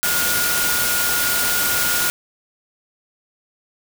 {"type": "tone in noise", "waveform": "sine", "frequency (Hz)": 1431, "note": "F6", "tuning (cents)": 42, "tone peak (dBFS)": -23, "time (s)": [0.03, 2.1], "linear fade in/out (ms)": 0, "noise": "white", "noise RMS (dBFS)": -20, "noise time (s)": [0.03, 2.1], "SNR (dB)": -6, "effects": []}